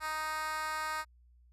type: tone with high-pass filter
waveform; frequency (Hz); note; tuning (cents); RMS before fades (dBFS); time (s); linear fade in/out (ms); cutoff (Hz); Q
10% pulse; 311.1; D#4; 0; -36; 0-1.05; 50; 1100; 2
effects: added 60 Hz sine -59 dBFS peak until 1.52 s + resampled to 32000 Hz